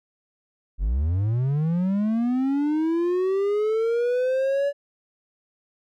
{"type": "linear sweep", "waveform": "triangle", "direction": "up", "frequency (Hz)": [41.64, 574], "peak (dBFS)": -18, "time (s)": [0.78, 4.73], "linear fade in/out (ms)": 50, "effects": []}